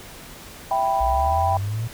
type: chord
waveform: sine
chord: E minor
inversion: none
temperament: equal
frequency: 659.3 / 784 / 987.8 Hz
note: E5 / G5 / B5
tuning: 0 / 0 / 0 cents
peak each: -26 / -20 / -25 dBFS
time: 0.71-1.57 s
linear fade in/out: 2 ms
type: linear sweep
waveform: sine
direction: up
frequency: 55 to 117.6 Hz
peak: -23 dBFS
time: 1-1.88 s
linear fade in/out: 10 ms
effects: pink hiss -41 dBFS RMS until 1.93 s